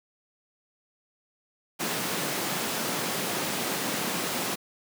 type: high-pass noise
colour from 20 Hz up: pink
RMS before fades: -30 dBFS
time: 1.79-4.56 s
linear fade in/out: 20 ms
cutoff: 160 Hz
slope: 24 dB/octave
effects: none